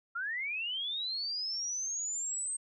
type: linear sweep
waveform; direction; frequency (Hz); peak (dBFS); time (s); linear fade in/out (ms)
sine; up; 1345 to 8372; -33; 0.15-2.57; 10
effects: none